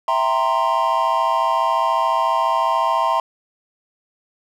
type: chord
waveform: triangle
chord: C dominant seventh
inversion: first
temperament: equal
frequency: 659.3 / 784 / 932.3 / 1046.5 Hz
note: E5 / G5 / Bb5 / C6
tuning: 0 / 0 / 0 / 0 cents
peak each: -21 / -23 / -18 / -18 dBFS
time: 0.08-3.2 s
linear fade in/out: 2 ms
effects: none